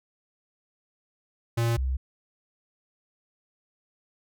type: tone pair in turn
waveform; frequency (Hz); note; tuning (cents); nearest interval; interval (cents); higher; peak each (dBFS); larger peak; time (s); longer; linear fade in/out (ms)
square / sine; 116.54 / 64.95; A#2 / C2; 0 / -12; minor seventh; 1012; first; -23 / -24; first; 1.57-1.77 / 1.77-1.97; neither; 10
effects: none